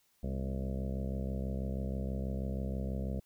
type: harmonic tone with a mistuned harmonic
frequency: 66.2 Hz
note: C2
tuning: 21 cents sharp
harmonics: 1 / 2 / 3 / 4 / 5 / 6 / 7 / 8 / 9 / 10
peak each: -36 / -40 / -39 / -49 / -53 / -51 / -49 / -48 / -50 / -53 dBFS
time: 0.23-3.2 s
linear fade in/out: 5 ms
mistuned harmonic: 4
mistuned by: -39 cents
effects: white hiss -72 dBFS RMS until 3.25 s